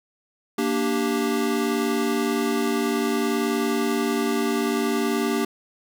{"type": "chord", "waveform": "square", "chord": "G minor", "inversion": "first", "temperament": "equal", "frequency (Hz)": [233.1, 293.7, 392], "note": ["Bb3", "D4", "G4"], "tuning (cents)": [0, 0, 0], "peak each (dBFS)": [-26, -27, -26], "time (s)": [0.58, 5.45], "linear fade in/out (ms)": 5, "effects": []}